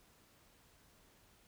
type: silence
effects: pink hiss -67 dBFS RMS until 1.47 s